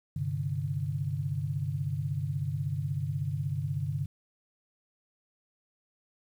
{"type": "chord", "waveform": "sine", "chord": "G suspended fourth", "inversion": "none", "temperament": "just", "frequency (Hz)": [98, 130.67, 147], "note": ["G2", "C3", "D3"], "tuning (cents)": [0, -2, 2], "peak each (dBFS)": [-35, -34, -32], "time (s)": [0.16, 4.06], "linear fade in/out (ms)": 5, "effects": ["10-bit"]}